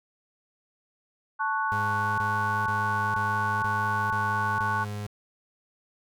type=chord; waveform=sine; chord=F# minor; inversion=first; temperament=equal; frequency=880 / 1108.7 / 1480 Hz; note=A5 / C#6 / F#6; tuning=0 / 0 / 0 cents; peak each=-29 dBFS; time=1.39-4.85 s; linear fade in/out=20 ms
type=tone bursts; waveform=35% pulse; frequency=103.83 Hz; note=G#2; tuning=in tune; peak=-30 dBFS; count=7; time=1.72-5.066 s; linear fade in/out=0 ms; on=460 ms; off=21 ms
effects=none